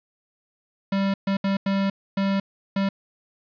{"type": "tone bursts at uneven times", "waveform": "square", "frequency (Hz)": 196, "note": "G3", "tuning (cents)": 0, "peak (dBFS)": -21, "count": 6, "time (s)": [[0.92, 1.14], [1.27, 1.37], [1.44, 1.57], [1.66, 1.9], [2.17, 2.4], [2.76, 2.89]], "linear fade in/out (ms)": 5, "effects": ["resampled to 11025 Hz", "8-bit"]}